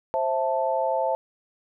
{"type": "chord", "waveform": "sine", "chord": "A minor", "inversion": "first", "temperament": "just", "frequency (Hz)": [528, 660, 880], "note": ["C5", "E5", "A5"], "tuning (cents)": [16, 2, 0], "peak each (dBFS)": -26, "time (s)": [0.14, 1.15], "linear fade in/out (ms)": 0, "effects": []}